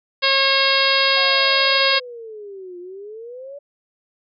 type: harmonic tone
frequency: 543 Hz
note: C#5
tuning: 36 cents flat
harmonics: 1 / 2 / 3 / 4 / 5 / 6 / 7 / 8 / 9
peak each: -23 / -23 / -23 / -23 / -23 / -23 / -23 / -23 / -23 dBFS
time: 0.22-2 s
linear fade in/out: 20 ms
type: exponential two-way sweep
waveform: sine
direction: down then up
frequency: 750 to 349.2 to 578 Hz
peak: -32 dBFS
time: 1.16-3.59 s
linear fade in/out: 10 ms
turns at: 2.79 s
effects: none